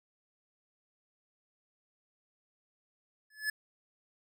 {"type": "tone with exponential growth", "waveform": "square", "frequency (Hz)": 1719, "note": "A6", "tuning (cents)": -41, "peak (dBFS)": -28, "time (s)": [3.3, 3.5], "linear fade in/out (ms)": 5, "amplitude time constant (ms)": 43, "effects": []}